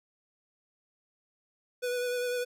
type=tone with vibrato; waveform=square; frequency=492 Hz; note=B4; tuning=7 cents flat; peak=-30 dBFS; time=1.82-2.45 s; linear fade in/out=20 ms; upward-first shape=sine; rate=10 Hz; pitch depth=19 cents each way; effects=none